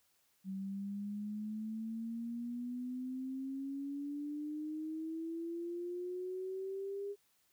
sine exponential sweep, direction up, 190.1 to 406.4 Hz, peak -38 dBFS, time 0.44-7.16 s, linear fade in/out 50 ms, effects white hiss -74 dBFS RMS until 7.52 s

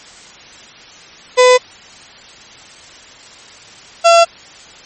35% pulse tone pair in turn, 502 / 677.1 Hz, B4 / E5, +28 / +46 cents, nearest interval perfect fourth, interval 518 cents, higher second, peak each -3 dBFS, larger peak neither, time 1.37-1.58 / 4.04-4.25 s, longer neither, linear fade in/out 20 ms, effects white hiss -38 dBFS RMS until 4.85 s + MP3 32 kbps

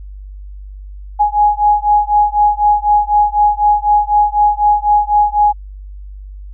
sine beating tone pair, 830.6 / 834.6 Hz, G#5 / G#5, 0 / +8 cents, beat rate 4 Hz, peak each -12 dBFS, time 1.19-5.53 s, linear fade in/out 20 ms, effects added 49 Hz sine -28 dBFS peak until 6.53 s

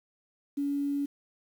sine tone, 283.5 Hz, C#4, 39 cents sharp, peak -27 dBFS, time 0.57-1.06 s, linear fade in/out 10 ms, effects 9-bit

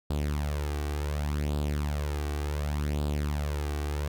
sawtooth tone with flanger, 73.6 Hz, D2, 4 cents sharp, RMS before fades -30 dBFS, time 0.1-4.08 s, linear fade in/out 5 ms, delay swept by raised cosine 0.24 to 2.64 ms, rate 0.68 Hz, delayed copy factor +0.65, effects none

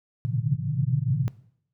white band-pass noise, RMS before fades -25 dBFS, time 0.25-1.28 s, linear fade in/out 0 ms, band 110 to 160 Hz, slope 96 dB/octave, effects noise-tail reverb RT60 0.7 s tail -20 dB re dry

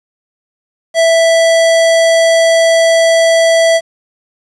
square tone, 659.3 Hz, E5, in tune, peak -7 dBFS, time 0.94-3.81 s, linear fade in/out 50 ms, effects resampled to 22050 Hz + 7-bit

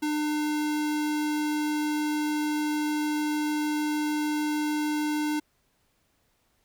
square tone, 301.1 Hz, D4, 43 cents sharp, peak -26 dBFS, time 0.02-5.4 s, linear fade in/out 10 ms, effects pink hiss -70 dBFS RMS until 6.64 s

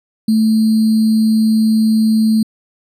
sine tone with sample-and-hold, 220 Hz, A3, in tune, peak -9 dBFS, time 0.28-2.43 s, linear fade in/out 5 ms, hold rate 4410 Hz, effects resampled to 32000 Hz

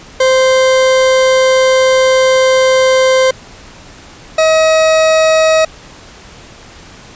40% pulse tone pair in turn, 521 / 635.8 Hz, C5 / D#5, -7 / +37 cents, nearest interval minor third, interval 344 cents, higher second, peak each -6 dBFS, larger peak neither, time 0.2-3.31 / 4.38-5.65 s, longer first, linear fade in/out 5 ms, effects pink hiss -36 dBFS RMS until 7.15 s + resampled to 16000 Hz

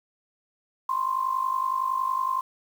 sine tone with amplitude modulation, 1048 Hz, C6, 2 cents sharp, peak -20 dBFS, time 0.89-2.41 s, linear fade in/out 5 ms, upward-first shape sine, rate 50.8 Hz, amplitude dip 75%, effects 8-bit

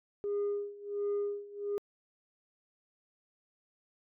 sine tone with tremolo, 407.9 Hz, G#4, 31 cents flat, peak -27 dBFS, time 0.24-1.78 s, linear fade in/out 0 ms, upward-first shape sine, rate 1.4 Hz, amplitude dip 90%, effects tanh soft clip ceiling -28 dBFS

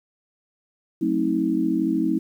sine chord, F# diminished seventh, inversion none, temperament just, 185 / 222 / 266.4 / 319.7 Hz, F#3 / A3 / C4 / Eb4, 0 / +16 / +31 / +47 cents, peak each -28 / -27 / -25 / -22 dBFS, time 1.01-2.19 s, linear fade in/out 10 ms, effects 9-bit

